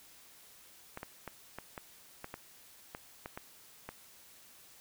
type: clicks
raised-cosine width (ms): 0.5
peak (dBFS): -26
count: 11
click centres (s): 0.974 / 1.031 / 1.277 / 1.586 / 1.778 / 2.244 / 2.341 / 2.949 / 3.259 / 3.375 / 3.89
effects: white hiss -58 dBFS RMS until 4.8 s